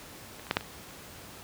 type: clicks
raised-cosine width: 0.3 ms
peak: -30 / -28 / -9 / -8 / -24 dBFS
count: 5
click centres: 0.396 / 0.468 / 0.511 / 0.569 / 0.609 s
effects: pink hiss -47 dBFS RMS until 1.43 s + high-pass 60 Hz 12 dB/octave